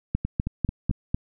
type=two click trains; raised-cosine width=5 ms; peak=-14 / -10 dBFS; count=4 / 5; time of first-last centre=0.25-0.911 / 0.15-1.145 s; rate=4.54 / 4.02 Hz; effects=none